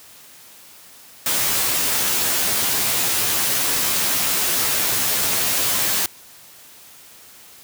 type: noise with comb filter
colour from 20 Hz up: white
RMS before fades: -20 dBFS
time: 1.26-6.06 s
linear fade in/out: 2 ms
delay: 13 ms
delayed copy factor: -0.85
effects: white hiss -45 dBFS RMS until 7.63 s + high-pass 60 Hz 12 dB/octave